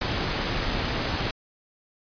pink noise with amplitude modulation, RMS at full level -25 dBFS, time 0.01-1.31 s, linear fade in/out 5 ms, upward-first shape sine, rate 226 Hz, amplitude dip 40%, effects resampled to 11025 Hz

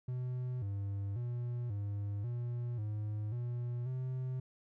triangle tone with pitch steps, 125.7 / 99.7 / 121 / 101.6 / 120.5 / 105.8 / 121 / 128.8 Hz, B2 / G2 / B2 / G#2 / B2 / G#2 / B2 / C3, +31 / +30 / -35 / -38 / -42 / +33 / -35 / -27 cents, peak -33 dBFS, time 0.08-4.4 s, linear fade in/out 5 ms, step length 540 ms, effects none

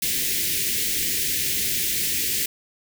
white band-stop noise, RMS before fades -24 dBFS, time 0.02-2.46 s, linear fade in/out 5 ms, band 450 to 1800 Hz, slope 48 dB/octave, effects none

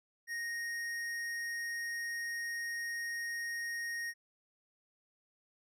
sine tone with hard clipping, 1864.7 Hz, A#6, in tune, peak -38 dBFS, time 0.27-4.14 s, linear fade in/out 50 ms, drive 12 dB, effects none

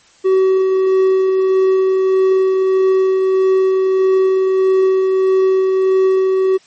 triangle tone with tremolo, 379.1 Hz, F#4, 42 cents sharp, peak -7 dBFS, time 0.24-6.58 s, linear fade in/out 20 ms, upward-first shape sine, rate 1.6 Hz, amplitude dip 25%, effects white hiss -49 dBFS RMS until 6.66 s + MP3 32 kbps

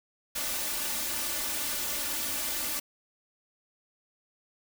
white noise with comb filter, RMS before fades -32 dBFS, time 0.35-2.8 s, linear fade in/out 10 ms, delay 3.4 ms, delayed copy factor +0.9, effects none

